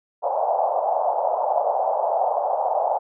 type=band-pass noise; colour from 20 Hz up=pink; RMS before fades=-22 dBFS; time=0.22-2.99 s; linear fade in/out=20 ms; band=590 to 860 Hz; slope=48 dB/octave; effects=none